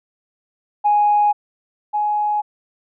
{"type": "tone pair in turn", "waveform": "sine", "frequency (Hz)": [830.6, 837.8], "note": ["G#5", "G#5"], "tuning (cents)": [0, 15], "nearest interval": "unison", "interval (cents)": 15, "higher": "second", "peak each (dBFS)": [-11, -16], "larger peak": "first", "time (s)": [[0.84, 1.33], [1.93, 2.42]], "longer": "neither", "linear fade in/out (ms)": 20, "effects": ["tanh soft clip ceiling -7 dBFS"]}